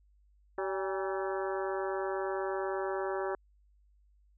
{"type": "harmonic tone with a mistuned harmonic", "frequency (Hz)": 191.5, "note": "G3", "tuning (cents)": -40, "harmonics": [2, 3, 4, 5, 6, 7, 8, 9], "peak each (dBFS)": [-34, -38, -40, -42, -44, -45, -46, -47], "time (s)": [0.58, 3.35], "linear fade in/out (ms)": 2, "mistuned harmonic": 4, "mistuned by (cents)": 80, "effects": ["added 50 Hz sine -62 dBFS peak until 4.37 s"]}